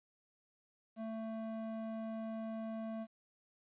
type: tone with band-pass filter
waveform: square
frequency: 222.5 Hz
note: A3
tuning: 20 cents sharp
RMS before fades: -42 dBFS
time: 0.96-3.07 s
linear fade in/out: 50 ms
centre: 450 Hz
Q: 5.6
effects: resampled to 8000 Hz + 12-bit